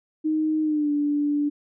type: tone with pitch glide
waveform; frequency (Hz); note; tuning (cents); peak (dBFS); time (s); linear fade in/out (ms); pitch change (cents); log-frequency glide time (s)
sine; 311.1 to 291.9; D#4 to D4; 0 to -10; -20; 0.24-1.5; 20; -110; 0.62-0.91
effects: none